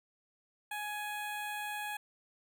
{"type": "tone with notch filter", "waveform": "15% pulse", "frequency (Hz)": 836, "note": "G#5", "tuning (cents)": 11, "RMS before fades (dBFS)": -39, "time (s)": [0.71, 1.97], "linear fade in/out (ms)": 5, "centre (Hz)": 5100, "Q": 1, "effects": []}